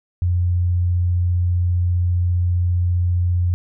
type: tone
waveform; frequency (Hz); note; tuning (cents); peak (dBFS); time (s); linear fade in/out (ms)
sine; 88.5; F2; +23; -15; 0.22-3.54; 0
effects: none